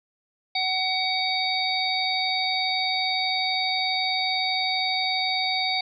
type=harmonic tone with a mistuned harmonic; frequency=752 Hz; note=F#5; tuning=28 cents sharp; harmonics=1 / 3 / 5 / 6; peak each=-28 / -28 / -28 / -28 dBFS; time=0.55-5.81 s; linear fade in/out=5 ms; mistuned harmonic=6; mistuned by=+25 cents; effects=none